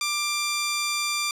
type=tone pair together; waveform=10% pulse; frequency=1185 / 2370 Hz; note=D6 / D7; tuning=+15 / +15 cents; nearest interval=octave; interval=1200 cents; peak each=-18 / -23 dBFS; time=0.01-1.31 s; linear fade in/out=2 ms; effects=low-pass 11000 Hz 12 dB/octave